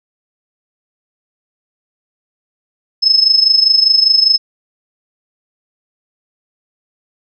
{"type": "tone with amplitude modulation", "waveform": "sine", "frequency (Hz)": 5200, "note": "E8", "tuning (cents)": -24, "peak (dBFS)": -4, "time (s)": [3.02, 4.38], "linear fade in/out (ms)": 20, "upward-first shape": "sine", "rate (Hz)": 25, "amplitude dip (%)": 75, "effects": []}